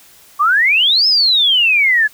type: exponential two-way sweep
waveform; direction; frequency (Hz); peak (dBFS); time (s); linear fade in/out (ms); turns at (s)
sine; up then down; 1120 to 5274 to 1673; -9; 0.39-2.08; 20; 1.07
effects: white hiss -45 dBFS RMS until 2.13 s